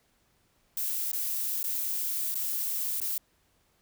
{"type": "noise with dropouts", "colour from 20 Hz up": "violet", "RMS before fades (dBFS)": -31, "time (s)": [0.77, 3.18], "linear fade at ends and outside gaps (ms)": 2, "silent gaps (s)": [[1.117, 1.131], [1.63, 1.64], [2.344, 2.353], [3.002, 3.015]], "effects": ["pink hiss -69 dBFS RMS until 3.81 s"]}